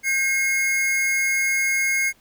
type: tone pair together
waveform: square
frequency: 1585.7 / 2157 Hz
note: G6 / C#7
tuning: +19 / -48 cents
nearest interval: perfect fourth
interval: 533 cents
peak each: -30 / -20 dBFS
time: 0.03-2.13 s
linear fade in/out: 50 ms
effects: pink hiss -58 dBFS RMS until 2.2 s